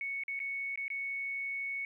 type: tone with dropouts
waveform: sine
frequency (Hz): 2217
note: C#7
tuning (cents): 0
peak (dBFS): -34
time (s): 0.01-1.85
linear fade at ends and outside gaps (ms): 1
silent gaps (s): 0.236-0.281 / 0.392-0.401 / 0.758-0.775 / 0.881-0.902
effects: 12-bit